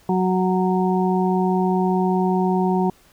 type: harmonic tone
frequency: 185 Hz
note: F#3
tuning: in tune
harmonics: 1 / 2 / 4 / 5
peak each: -19 / -22 / -25 / -26 dBFS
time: 0.09-2.9 s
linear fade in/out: 2 ms
effects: pink hiss -54 dBFS RMS until 3.12 s